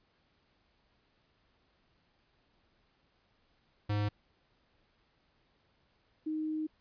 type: tone pair in turn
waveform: square / sine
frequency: 103.83 / 311.1 Hz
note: G#2 / D#4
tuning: 0 / 0 cents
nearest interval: octave + perfect fifth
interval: 1900 cents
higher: second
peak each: -30 / -32 dBFS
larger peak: first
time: 3.89-4.09 / 6.26-6.67 s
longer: second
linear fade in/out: 10 ms
effects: pink hiss -72 dBFS RMS until 6.8 s + resampled to 11025 Hz